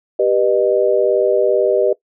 sine chord, G augmented, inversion none, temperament just, 392 / 490 / 612.5 Hz, G4 / B4 / D#5, 0 / -14 / -27 cents, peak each -16 dBFS, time 0.19-1.93 s, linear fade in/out 5 ms, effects noise-tail reverb RT60 0.1 s tail -20 dB re dry

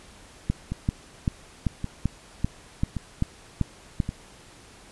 two click trains, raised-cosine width 5 ms, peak -16 / -10 dBFS, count 4 / 10, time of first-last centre 0.72-4.091 / 0.5-4.002 s, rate 0.89 / 2.57 Hz, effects pink hiss -50 dBFS RMS until 4.91 s + resampled to 24000 Hz

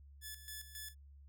5% pulse tone with tremolo, 1729 Hz, A6, 31 cents flat, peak -34 dBFS, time 0.21-0.95 s, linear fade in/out 50 ms, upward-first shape square, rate 3.7 Hz, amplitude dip 70%, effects added 70 Hz sine -55 dBFS peak until 1.28 s

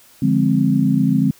sine chord, D half-diminished seventh, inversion none, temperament equal, 146.83 / 174.61 / 207.7 / 261.6 Hz, D3 / F3 / Ab3 / C4, 0 / 0 / 0 / 0 cents, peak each -19 / -20 / -18 / -17 dBFS, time 0.22-1.31 s, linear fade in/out 5 ms, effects white hiss -49 dBFS RMS until 1.39 s

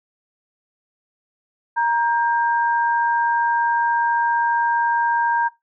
sine tone pair together, 937.4 / 1593 Hz, A#5 / G6, +9 / +27 cents, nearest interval major sixth, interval 918 cents, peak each -17 / -23 dBFS, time 1.76-5.49 s, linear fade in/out 20 ms, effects noise-tail reverb RT60 0.2 s tail -20 dB re dry

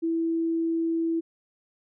sine tone, 329.6 Hz, E4, in tune, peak -23 dBFS, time 0.02-1.21 s, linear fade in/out 20 ms, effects none

